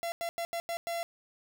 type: tone bursts at uneven times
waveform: 45% pulse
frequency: 680 Hz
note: F5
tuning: 46 cents flat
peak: -32 dBFS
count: 6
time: 0.03-0.12 / 0.21-0.29 / 0.38-0.45 / 0.53-0.6 / 0.69-0.77 / 0.87-1.03 s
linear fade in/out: 0 ms
effects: none